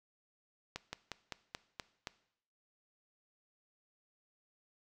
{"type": "slowing click train", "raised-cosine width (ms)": 0.2, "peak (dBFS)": -22, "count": 7, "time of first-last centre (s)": [0.76, 2.072], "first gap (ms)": 170, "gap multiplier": 1.1, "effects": ["noise-tail reverb RT60 0.7 s tail -18 dB re dry"]}